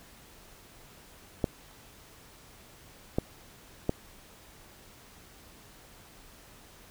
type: clicks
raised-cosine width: 2 ms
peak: -12 dBFS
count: 3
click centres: 1.442 / 3.185 / 3.894 s
effects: pink hiss -54 dBFS RMS until 6.9 s